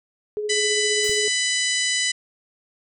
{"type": "tone with tremolo", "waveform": "sine", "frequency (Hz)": 420.4, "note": "G#4", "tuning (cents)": 21, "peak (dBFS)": -22, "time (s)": [0.37, 1.28], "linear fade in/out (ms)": 0, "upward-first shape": "sine", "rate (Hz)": 15, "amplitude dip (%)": 40}
{"type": "harmonic tone", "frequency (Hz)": 996, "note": "B5", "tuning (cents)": 14, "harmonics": [2, 3, 4, 5, 6, 7, 8, 9], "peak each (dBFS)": [-25, -27, -28, -29, -30, -30, -31, -32], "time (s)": [0.49, 2.12], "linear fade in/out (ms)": 10}
{"type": "noise with exponential decay", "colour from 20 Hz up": "white", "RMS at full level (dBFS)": -37, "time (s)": [1.04, 1.39], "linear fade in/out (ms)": 0, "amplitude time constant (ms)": 74}
{"type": "click", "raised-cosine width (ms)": 5, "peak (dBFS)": -25, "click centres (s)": 1.095}
{"effects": []}